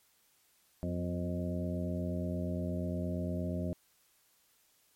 harmonic tone with a mistuned harmonic, 88.5 Hz, F2, 23 cents sharp, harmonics 1 / 2 / 3 / 4 / 5 / 6 / 7, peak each -37 / -36 / -40 / -44 / -52 / -46 / -42 dBFS, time 0.83-3.73 s, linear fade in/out 0 ms, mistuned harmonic 3, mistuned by -54 cents, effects white hiss -69 dBFS RMS until 4.95 s + MP3 64 kbps

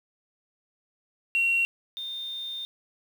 sine tone pair in turn, 2739 / 3632 Hz, F7 / A#7, -34 / -46 cents, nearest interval perfect fourth, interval 488 cents, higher second, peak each -20 / -32 dBFS, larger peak first, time 1.35-1.65 / 1.97-2.65 s, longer second, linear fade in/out 0 ms, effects tanh soft clip ceiling -16 dBFS + 8-bit

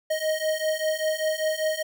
square beating tone pair, 622.3 / 627.4 Hz, D#5 / D#5, 0 / +14 cents, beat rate 5.1 Hz, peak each -28 / -27 dBFS, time 0.1-1.83 s, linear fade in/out 10 ms, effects none

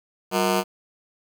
15% pulse ring-modulated tone, 277.2 Hz, C#4, in tune, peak -10 dBFS, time 0.31-0.64 s, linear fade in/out 50 ms, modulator 84.4 Hz, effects 8-bit

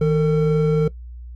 triangle tone pair together, 158 / 451.3 Hz, D#3 / A4, +27 / +44 cents, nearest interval octave + tritone, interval 1817 cents, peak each -15 dBFS, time 0.01-0.88 s, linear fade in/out 5 ms, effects noise-tail reverb RT60 0.1 s tail -18 dB re dry + added 60 Hz sine -33 dBFS peak until 1.35 s

